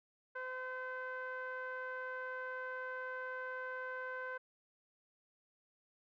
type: tone with low-pass filter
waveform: sawtooth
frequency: 512 Hz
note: C5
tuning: 38 cents flat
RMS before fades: -43 dBFS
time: 0.35-4.38 s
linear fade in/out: 10 ms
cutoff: 1500 Hz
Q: 4.5
effects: none